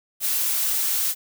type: noise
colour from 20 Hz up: blue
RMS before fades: -23 dBFS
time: 0.2-1.15 s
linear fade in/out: 50 ms
effects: none